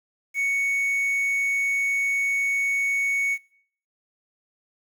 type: tone with quantisation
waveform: triangle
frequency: 2223 Hz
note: C#7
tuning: 4 cents sharp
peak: -20 dBFS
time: 0.34-3.38 s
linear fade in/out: 50 ms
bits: 8
effects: noise-tail reverb RT60 0.6 s tail -22 dB re dry